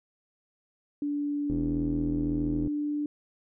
sine tone with pitch glide, 290.1 to 294.8 Hz, D4 to D4, -21 to +7 cents, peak -27 dBFS, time 1.02-3.06 s, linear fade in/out 2 ms, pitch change +28 cents, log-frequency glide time 1.92-2.6 s
click train, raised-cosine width 3 ms, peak -22 dBFS, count 97, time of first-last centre 1.5-2.674 s, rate 81.8 Hz
effects none

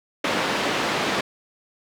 pink band-pass noise, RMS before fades -24 dBFS, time 0.24-1.21 s, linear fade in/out 5 ms, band 270 to 3800 Hz, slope 12 dB/octave, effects none

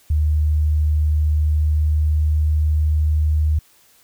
sine tone with pitch glide, 76.1 to 76.59 Hz, D#2 to D#2, -38 to -27 cents, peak -14 dBFS, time 0.1-3.59 s, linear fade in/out 5 ms, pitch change +11 cents, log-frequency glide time 1.24-2.47 s, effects white hiss -54 dBFS RMS until 4.03 s

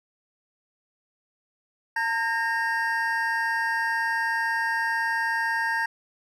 triangle tone cluster, 909 / 1610 / 1848 Hz, A#5 / G6 / A#6, -44 / +46 / -16 cents, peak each -26 dBFS, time 1.96-5.86 s, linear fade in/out 5 ms, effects none

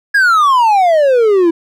triangle exponential sweep, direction down, 1682 to 325 Hz, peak -5 dBFS, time 0.14-1.51 s, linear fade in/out 10 ms, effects none

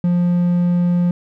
triangle tone, 175.7 Hz, F3, 11 cents sharp, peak -11 dBFS, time 0.04-1.11 s, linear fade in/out 2 ms, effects none

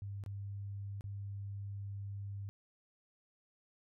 sine tone with dropouts, 99.9 Hz, G2, 33 cents sharp, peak -40 dBFS, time 0.02-2.49 s, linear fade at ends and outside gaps 0 ms, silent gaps 0.238-0.262 / 1.009-1.041 s, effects none

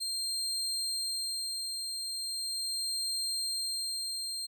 30% pulse tone with tremolo, 4186 Hz, C8, in tune, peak -28 dBFS, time 0-4.47 s, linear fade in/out 20 ms, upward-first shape sine, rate 0.39 Hz, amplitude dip 35%, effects none

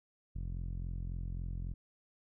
sawtooth tone with low-pass filter, 43.65 Hz, F1, in tune, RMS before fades -39 dBFS, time 0.35-1.74 s, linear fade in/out 10 ms, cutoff 150 Hz, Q 1.1, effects none

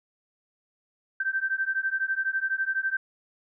sine beating tone pair, 1553 / 1565 Hz, G6 / G6, -17 / -3 cents, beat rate 12 Hz, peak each -28 dBFS, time 1.2-2.97 s, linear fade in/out 5 ms, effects none

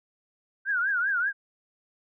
sine tone with vibrato, 1520 Hz, F#6, 46 cents sharp, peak -23 dBFS, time 0.65-1.33 s, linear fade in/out 50 ms, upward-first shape triangle, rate 5.1 Hz, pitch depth 180 cents each way, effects none

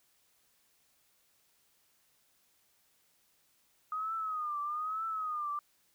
sine tone with vibrato, 1244.5 Hz, D#6, in tune, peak -33 dBFS, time 3.92-5.59 s, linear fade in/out 2 ms, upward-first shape triangle, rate 1.1 Hz, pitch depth 120 cents each way, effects white hiss -71 dBFS RMS until 5.94 s

